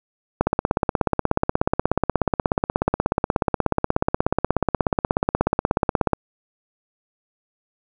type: click train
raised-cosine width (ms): 1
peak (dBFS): -3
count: 96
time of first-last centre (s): 0.41-6.133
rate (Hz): 16.6
effects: none